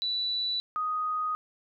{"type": "tone pair in turn", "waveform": "sine", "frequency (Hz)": [3958, 1246.7], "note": ["B7", "D#6"], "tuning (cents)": [3, 3], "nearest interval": "octave + minor sixth", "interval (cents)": 2000, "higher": "first", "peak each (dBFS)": -27, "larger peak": "neither", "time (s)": [[0.02, 0.6], [0.76, 1.35]], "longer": "second", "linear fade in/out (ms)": 0, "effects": []}